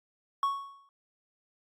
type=tone with exponential decay; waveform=triangle; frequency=1108.7 Hz; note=C#6; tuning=in tune; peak=-21 dBFS; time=0.43-0.89 s; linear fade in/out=1 ms; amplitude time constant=99 ms; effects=Opus 48 kbps